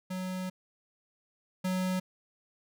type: tone pair in turn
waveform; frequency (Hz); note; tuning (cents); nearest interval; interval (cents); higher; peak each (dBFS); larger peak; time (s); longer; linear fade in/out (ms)
square; 185 / 185; F#3 / F#3; 0 / 0; unison; 0; neither; -34 / -29; second; 0.1-0.5 / 1.64-2; first; 10
effects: none